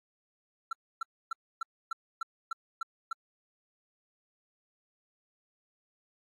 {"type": "tone bursts", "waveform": "triangle", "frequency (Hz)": 1348, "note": "E6", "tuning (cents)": 38, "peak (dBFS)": -29, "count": 9, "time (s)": [0.71, 3.13], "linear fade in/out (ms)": 5, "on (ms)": 20, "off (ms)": 280, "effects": ["AAC 64 kbps"]}